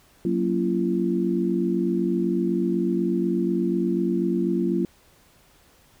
sine chord, Gb major seventh, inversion none, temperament equal with one note detuned, 185 / 233.1 / 277.2 / 341.4 Hz, Gb3 / Bb3 / Db4 / F4, 0 / 0 / 0 / -39 cents, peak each -25 / -27 / -30 / -24 dBFS, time 0.25-4.85 s, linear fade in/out 2 ms, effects pink hiss -57 dBFS RMS until 6 s

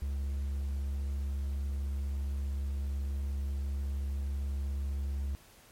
triangle tone, 69.3 Hz, C#2, in tune, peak -29 dBFS, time 0.02-5.35 s, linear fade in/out 0 ms, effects pink hiss -58 dBFS RMS until 5.71 s + MP3 64 kbps

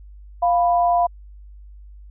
sine tone pair together, 698.5 / 987.8 Hz, F5 / B5, 0 / 0 cents, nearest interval tritone, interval 600 cents, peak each -15 / -22 dBFS, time 0.42-1.07 s, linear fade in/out 10 ms, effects added 50 Hz sine -39 dBFS peak until 2.1 s

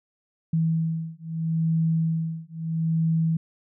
sine beating tone pair, 162.1 / 162.87 Hz, E3 / E3, -29 / -21 cents, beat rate 0.77 Hz, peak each -25 / -25 dBFS, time 0.53-3.37 s, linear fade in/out 5 ms, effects none

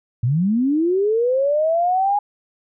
sine linear sweep, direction up, 110 to 830 Hz, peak -15 dBFS, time 0.23-2.19 s, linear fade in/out 5 ms, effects none

